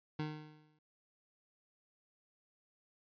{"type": "tone with exponential decay", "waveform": "25% pulse", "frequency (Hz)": 153, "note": "D#3", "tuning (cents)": -29, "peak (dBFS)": -31, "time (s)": [0.19, 0.79], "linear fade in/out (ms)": 5, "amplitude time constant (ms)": 130, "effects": ["resampled to 11025 Hz"]}